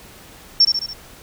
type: tone with echo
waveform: sine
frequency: 5450 Hz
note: F8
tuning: 43 cents flat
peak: -8 dBFS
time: 0.6-0.65 s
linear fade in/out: 5 ms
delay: 71 ms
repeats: 4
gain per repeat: -5 dB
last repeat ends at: 0.934 s
effects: pink hiss -43 dBFS RMS until 1.22 s